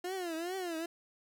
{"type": "tone with vibrato", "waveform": "30% pulse", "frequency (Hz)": 350, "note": "F4", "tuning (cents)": 4, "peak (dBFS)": -33, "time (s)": [0.04, 0.86], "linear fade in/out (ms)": 5, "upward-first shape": "triangle", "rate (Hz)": 2.4, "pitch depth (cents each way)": 180, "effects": []}